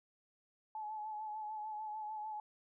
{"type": "tone with vibrato", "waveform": "sine", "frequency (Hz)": 857, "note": "A5", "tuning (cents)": -46, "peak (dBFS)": -40, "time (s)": [0.75, 2.4], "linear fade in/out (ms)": 2, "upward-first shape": "sine", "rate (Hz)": 6.7, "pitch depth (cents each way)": 35, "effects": []}